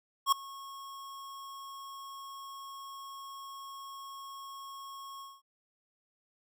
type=tone with ADSR envelope; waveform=square; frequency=1094 Hz; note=C#6; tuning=23 cents flat; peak=-21 dBFS; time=0.26-5.42 s; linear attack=62 ms; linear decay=4 ms; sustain=-23 dB; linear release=210 ms; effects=none